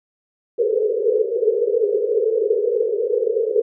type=band-pass noise; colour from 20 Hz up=white; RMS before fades=-19 dBFS; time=0.58-3.62 s; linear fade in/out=10 ms; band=410 to 490 Hz; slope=96 dB/octave; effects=none